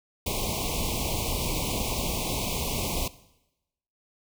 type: band-stop noise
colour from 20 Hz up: pink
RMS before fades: -29 dBFS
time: 0.26-3.08 s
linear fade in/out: 5 ms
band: 1100 to 2200 Hz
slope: 96 dB/octave
effects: noise-tail reverb RT60 0.9 s tail -18 dB re dry